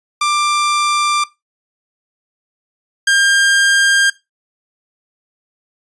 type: tone pair in turn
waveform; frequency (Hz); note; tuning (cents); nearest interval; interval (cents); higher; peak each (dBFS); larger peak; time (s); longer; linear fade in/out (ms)
sawtooth; 1184 / 1602.5; D6 / G6; +14 / +38; perfect fourth; 524; second; -9 / -6; second; 0.21-1.24 / 3.07-4.1; neither; 5
effects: noise-tail reverb RT60 0.2 s tail -18 dB re dry + resampled to 22050 Hz